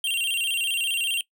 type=tone with vibrato; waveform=square; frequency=2960 Hz; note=F#7; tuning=in tune; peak=-23 dBFS; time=0.04-1.21 s; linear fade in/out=2 ms; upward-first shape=square; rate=15 Hz; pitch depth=120 cents each way; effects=noise-tail reverb RT60 0.1 s tail -20 dB re dry